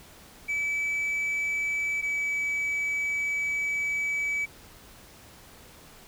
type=tone pair in turn; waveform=sine; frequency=2300 / 2289 Hz; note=D7 / D7; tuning=-37 / -45 cents; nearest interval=unison; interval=8 cents; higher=first; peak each=-23 / -23 dBFS; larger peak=neither; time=0.48-2.02 / 2.02-4.46 s; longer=second; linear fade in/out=20 ms; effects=tanh soft clip ceiling -25 dBFS + pink hiss -51 dBFS RMS until 6.07 s